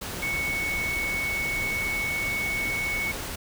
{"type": "tone in noise", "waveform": "sine", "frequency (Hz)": 2217, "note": "C#7", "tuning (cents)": 0, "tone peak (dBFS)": -26, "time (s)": [0.22, 3.12], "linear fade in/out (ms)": 10, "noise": "pink", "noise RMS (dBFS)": -34, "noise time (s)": [0.01, 3.36], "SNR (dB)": 5, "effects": []}